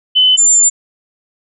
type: tone pair in turn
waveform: sine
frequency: 3026 / 7197 Hz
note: F#7 / A8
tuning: +38 / +38 cents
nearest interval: octave + minor third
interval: 1500 cents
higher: second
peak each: -6 dBFS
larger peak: neither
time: 0.15-0.37 / 0.37-0.7 s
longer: second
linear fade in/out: 20 ms
effects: none